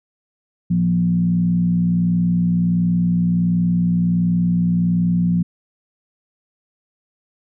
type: tone with frequency modulation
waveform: sine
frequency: 174.61 Hz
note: F3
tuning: in tune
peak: -14 dBFS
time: 0.7-5.43 s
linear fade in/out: 10 ms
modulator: 61.4 Hz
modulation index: 0.56
effects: none